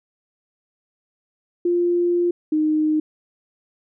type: tone pair in turn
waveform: sine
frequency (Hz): 349.2 / 308.3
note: F4 / D#4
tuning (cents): 0 / -16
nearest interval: major second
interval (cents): 216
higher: first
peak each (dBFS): -16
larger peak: neither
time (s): 1.65-2.31 / 2.52-3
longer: first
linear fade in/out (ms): 5
effects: none